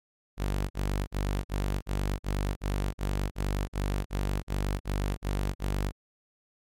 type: tone bursts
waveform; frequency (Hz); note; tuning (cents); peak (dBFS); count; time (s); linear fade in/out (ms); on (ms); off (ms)
sawtooth; 49; G1; 0; -23; 15; 0.37-5.922; 50; 330; 43
effects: MP3 64 kbps